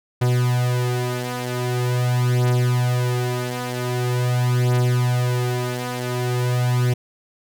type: beating tone pair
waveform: 45% pulse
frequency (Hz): 123.47 / 123.91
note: B2 / B2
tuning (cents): 0 / +6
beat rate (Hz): 0.44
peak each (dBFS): -23 / -20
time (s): 0.21-6.94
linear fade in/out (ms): 10
effects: none